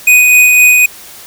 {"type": "tone with tremolo", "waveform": "square", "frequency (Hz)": 2489, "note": "D#7", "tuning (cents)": 0, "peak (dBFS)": -3, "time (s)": [0.07, 0.86], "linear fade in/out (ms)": 5, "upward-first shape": "sine", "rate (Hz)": 3.9, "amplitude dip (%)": 25, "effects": ["white hiss -33 dBFS RMS until 1.26 s"]}